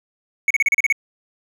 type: tone bursts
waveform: triangle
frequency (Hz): 2217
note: C#7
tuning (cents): 0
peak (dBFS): -11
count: 8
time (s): 0.48-0.925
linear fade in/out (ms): 2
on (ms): 25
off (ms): 35
effects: none